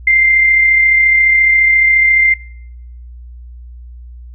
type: tone with amplitude modulation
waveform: sine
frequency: 2093 Hz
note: C7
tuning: in tune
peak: -5 dBFS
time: 0.07-2.34 s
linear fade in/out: 5 ms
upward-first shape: sine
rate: 34.4 Hz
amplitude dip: 30%
effects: noise-tail reverb RT60 0.8 s tail -25 dB re dry + added 60 Hz sine -30 dBFS peak until 4.34 s